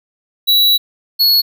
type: tone pair in turn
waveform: square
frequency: 3920 / 4359 Hz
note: B7 / C#8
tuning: -14 / -30 cents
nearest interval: major second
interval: 184 cents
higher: second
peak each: -9 dBFS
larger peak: neither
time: 0.47-0.78 / 1.19-1.42 s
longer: first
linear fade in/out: 20 ms
effects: none